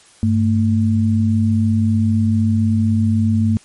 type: tone pair together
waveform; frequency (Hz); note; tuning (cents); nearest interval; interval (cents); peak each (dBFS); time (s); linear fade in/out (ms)
sine; 99.42 / 223.2; G2 / A3; +25 / +25; octave + major second; 1400; -15; 0.23-3.57; 0
effects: white hiss -48 dBFS RMS until 3.64 s + MP3 48 kbps